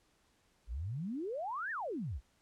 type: exponential two-way sweep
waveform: sine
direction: up then down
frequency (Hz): 49.76 to 1864.7 to 49.76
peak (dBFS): -36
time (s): 0.67-2.21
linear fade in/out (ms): 50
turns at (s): 1.71
effects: pink hiss -72 dBFS RMS until 2.41 s + low-pass 10000 Hz 12 dB/octave